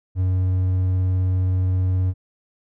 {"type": "tone with vibrato", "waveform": "triangle", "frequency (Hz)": 92.5, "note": "F#2", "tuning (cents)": 0, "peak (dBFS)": -15, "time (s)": [0.15, 2.14], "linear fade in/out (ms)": 50, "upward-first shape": "triangle", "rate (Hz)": 19, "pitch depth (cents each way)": 11, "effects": []}